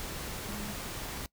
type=tone in noise; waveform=sine; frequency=207.7 Hz; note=G#3; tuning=in tune; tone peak=-40 dBFS; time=0.48-0.73 s; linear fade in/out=0 ms; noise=pink; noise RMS=-39 dBFS; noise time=0-1.26 s; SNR=-4 dB; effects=noise-tail reverb RT60 0.1 s tail -22 dB re dry